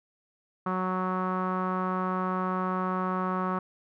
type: tone with low-pass filter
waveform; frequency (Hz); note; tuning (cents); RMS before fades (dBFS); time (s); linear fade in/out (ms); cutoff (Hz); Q
sawtooth; 185; F#3; 0; -29; 0.66-3.59; 5; 1200; 6.2
effects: none